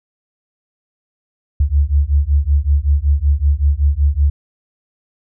sine beating tone pair, 69.3 / 74.6 Hz, C#2 / D2, 0 / +28 cents, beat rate 5.3 Hz, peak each -14 dBFS, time 1.6-4.3 s, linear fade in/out 5 ms, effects none

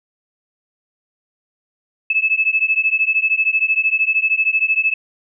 sine beating tone pair, 2600 / 2613 Hz, E7 / E7, -24 / -16 cents, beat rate 13 Hz, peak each -17 / -17 dBFS, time 2.1-4.94 s, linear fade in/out 5 ms, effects none

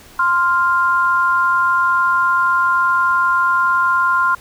sine tone pair together, 1046.5 / 1398.2 Hz, C6 / F6, 0 / +2 cents, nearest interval perfect fourth, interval 502 cents, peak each -15 dBFS, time 0.19-4.35 s, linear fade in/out 5 ms, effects pink hiss -43 dBFS RMS until 4.4 s

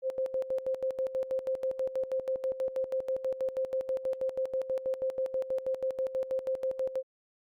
sine tone with tremolo, 524 Hz, C5, 2 cents sharp, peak -27 dBFS, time 0.02-7.03 s, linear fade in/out 50 ms, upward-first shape square, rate 6.2 Hz, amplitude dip 75%, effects Opus 48 kbps

